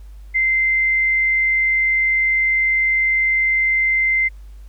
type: tone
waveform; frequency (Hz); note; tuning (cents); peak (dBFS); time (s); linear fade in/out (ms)
sine; 2080; C7; -11; -14; 0.34-4.29; 20
effects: added 50 Hz sine -35 dBFS peak until 4.68 s + pink hiss -58 dBFS RMS until 4.68 s